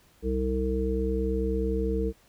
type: harmonic tone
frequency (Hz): 64.6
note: C2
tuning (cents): -21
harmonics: 1 / 3 / 5 / 7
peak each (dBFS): -28 / -32 / -33 / -29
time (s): 0.22-2.13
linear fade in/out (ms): 50
effects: pink hiss -61 dBFS RMS until 2.28 s